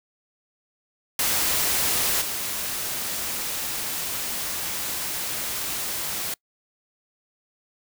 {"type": "noise with level steps", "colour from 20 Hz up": "white", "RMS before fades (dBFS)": [-23, -29], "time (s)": [1.19, 6.34], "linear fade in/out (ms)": 2, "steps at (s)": 2.21, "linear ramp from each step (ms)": 10, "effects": ["noise-tail reverb RT60 0.1 s tail -26 dB re dry"]}